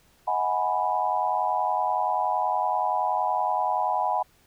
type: chord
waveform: sine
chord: G# minor seventh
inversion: second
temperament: equal with one note detuned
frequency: 632.8 / 740 / 830.6 / 987.8 Hz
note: D#5 / F#5 / G#5 / B5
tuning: +29 / 0 / 0 / 0 cents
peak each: -32 / -27 / -27 / -27 dBFS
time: 0.27-4.23 s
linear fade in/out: 10 ms
effects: pink hiss -61 dBFS RMS until 4.46 s